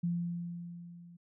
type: tone with level ramp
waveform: sine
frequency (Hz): 172.5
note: F3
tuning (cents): -21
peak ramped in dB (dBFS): -28 to -51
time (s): 0.03-1.17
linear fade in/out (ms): 10
effects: none